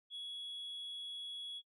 sine tone, 3357 Hz, G#7, 18 cents sharp, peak -40 dBFS, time 0.1-1.62 s, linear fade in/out 50 ms, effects noise-tail reverb RT60 0.1 s tail -19 dB re dry + tanh soft clip ceiling -41 dBFS

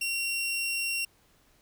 sawtooth tone, 2744 Hz, F7, 31 cents flat, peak -25 dBFS, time 0.01-1.05 s, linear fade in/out 5 ms, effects pink hiss -64 dBFS RMS until 1.61 s

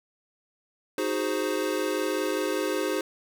square chord, Ab dominant seventh, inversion second, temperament equal, 311.1 / 370 / 415.3 / 523.3 Hz, Eb4 / Gb4 / Ab4 / C5, 0 / 0 / 0 / 0 cents, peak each -32 dBFS, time 0.98-3.01 s, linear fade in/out 2 ms, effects none

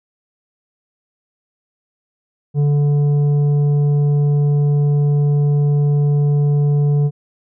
sine tone with tanh clipping, 145.3 Hz, D3, 18 cents flat, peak -13 dBFS, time 2.54-7.11 s, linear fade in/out 50 ms, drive 7 dB, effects none

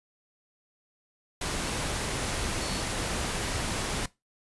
sine tone in noise, 4400 Hz, C#8, 14 cents flat, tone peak -40 dBFS, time 2.61-2.81 s, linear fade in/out 5 ms, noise pink, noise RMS -31 dBFS, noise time 1.41-4.06 s, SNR -12 dB, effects noise-tail reverb RT60 0.2 s tail -19 dB re dry + resampled to 24000 Hz

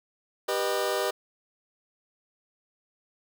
sawtooth chord, G augmented, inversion none, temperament just, 392 / 490 / 612.5 Hz, G4 / B4 / D#5, 0 / -14 / -27 cents, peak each -26 dBFS, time 0.48-1.11 s, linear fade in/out 10 ms, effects none

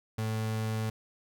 35% pulse tone, 110 Hz, A2, in tune, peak -28 dBFS, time 0.18-0.9 s, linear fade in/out 5 ms, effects none

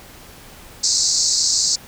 pink band-pass noise, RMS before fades -18 dBFS, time 0.83-1.76 s, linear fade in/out 10 ms, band 4200 to 7800 Hz, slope 96 dB/octave, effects pink hiss -42 dBFS RMS until 1.87 s

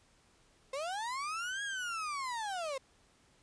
35% pulse linear two-way sweep, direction up then down, 516 to 1661.2 to 516 Hz, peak -34 dBFS, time 0.73-2.78 s, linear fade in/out 5 ms, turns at 1.63 s, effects pink hiss -67 dBFS RMS until 3.42 s + resampled to 22050 Hz

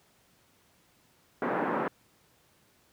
pink band-pass noise, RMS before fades -30 dBFS, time 1.42-1.88 s, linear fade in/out 2 ms, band 210 to 1600 Hz, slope 24 dB/octave, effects pink hiss -65 dBFS RMS until 2.92 s + high-pass 80 Hz 12 dB/octave

